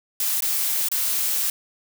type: noise with dropouts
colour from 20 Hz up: blue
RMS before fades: -23 dBFS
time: 0.2-1.5 s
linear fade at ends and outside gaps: 2 ms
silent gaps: 0.406-0.422 / 0.886-0.915 s
effects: none